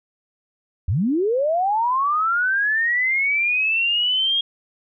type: linear sweep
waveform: sine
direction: up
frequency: 69.8 to 3267 Hz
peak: -17 dBFS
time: 0.88-4.41 s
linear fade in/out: 5 ms
effects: none